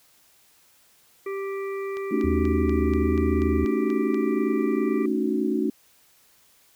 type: harmonic tone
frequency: 392 Hz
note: G4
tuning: in tune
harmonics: 1 / 3 / 5 / 6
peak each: -28 / -38 / -42 / -44 dBFS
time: 1.26-5.06 s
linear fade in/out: 5 ms
type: click train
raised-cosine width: 0.2 ms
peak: -24 dBFS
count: 10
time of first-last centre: 1.97-4.144 s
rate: 4.14 Hz
type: chord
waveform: sine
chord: D# half-diminished seventh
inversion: second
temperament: equal with one note detuned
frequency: 220 / 277.2 / 306.8 / 370 Hz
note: A3 / C#4 / D#4 / F#4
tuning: 0 / 0 / -24 / 0 cents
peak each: -27 dBFS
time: 2.11-5.7 s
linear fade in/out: 5 ms
type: tone with vibrato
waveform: sine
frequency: 77.78 Hz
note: D#2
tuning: in tune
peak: -24 dBFS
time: 2.24-3.65 s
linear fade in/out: 5 ms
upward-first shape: square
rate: 1.2 Hz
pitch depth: 28 cents each way
effects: white hiss -59 dBFS RMS until 6.75 s

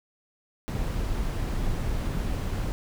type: noise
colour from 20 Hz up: brown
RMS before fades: -28 dBFS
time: 0.68-2.72 s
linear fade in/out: 0 ms
effects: none

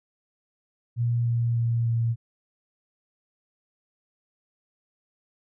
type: tone with pitch steps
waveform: sine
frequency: 118.7 / 117.74 / 116.8 / 115.85 Hz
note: A#2 / A#2 / A#2 / A#2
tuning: +32 / +18 / +4 / -10 cents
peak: -21 dBFS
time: 0.96-2.16 s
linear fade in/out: 50 ms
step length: 300 ms
effects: none

